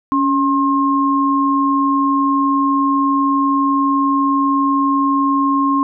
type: tone pair together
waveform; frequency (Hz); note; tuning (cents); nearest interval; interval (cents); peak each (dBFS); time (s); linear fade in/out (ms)
sine; 279.3 / 1068; C#4 / C6; +13 / +35; octave + major seventh; 2322; -15; 0.12-5.83; 0
effects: none